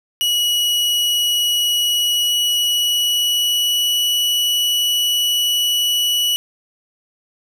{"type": "tone with pitch glide", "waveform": "40% pulse", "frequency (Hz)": [2919, 2943], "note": ["F#7", "F#7"], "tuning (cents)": [-24, -10], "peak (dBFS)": -14, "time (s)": [0.21, 6.36], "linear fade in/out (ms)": 0, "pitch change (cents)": 14, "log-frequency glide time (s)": [1.85, 4.01], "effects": []}